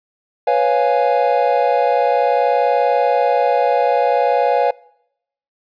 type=chord; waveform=triangle; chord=C# dominant seventh; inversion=third; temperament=equal; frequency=493.9 / 554.4 / 698.5 / 830.6 Hz; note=B4 / C#5 / E#5 / G#5; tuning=0 / 0 / 0 / 0 cents; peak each=-16 dBFS; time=0.47-4.71 s; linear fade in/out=5 ms; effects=noise-tail reverb RT60 0.8 s tail -24 dB re dry + resampled to 11025 Hz